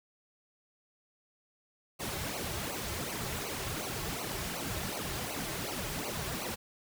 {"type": "noise with flanger", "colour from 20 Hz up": "pink", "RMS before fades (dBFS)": -37, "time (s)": [1.99, 6.56], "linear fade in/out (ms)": 20, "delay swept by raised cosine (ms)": [0.56, 4.26], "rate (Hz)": 2.7, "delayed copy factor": -0.9, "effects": []}